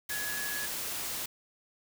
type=tone in noise; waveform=sine; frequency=1685 Hz; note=G#6; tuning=25 cents sharp; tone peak=-36 dBFS; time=0.1-0.66 s; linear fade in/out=5 ms; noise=white; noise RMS=-36 dBFS; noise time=0.09-1.26 s; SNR=-3 dB; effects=none